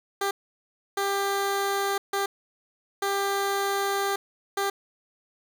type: tone bursts at uneven times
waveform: 15% pulse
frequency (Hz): 396.6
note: G4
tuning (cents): +20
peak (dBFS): -18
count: 5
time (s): 0.21-0.31 / 0.97-1.98 / 2.13-2.26 / 3.02-4.16 / 4.57-4.7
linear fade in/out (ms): 5
effects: none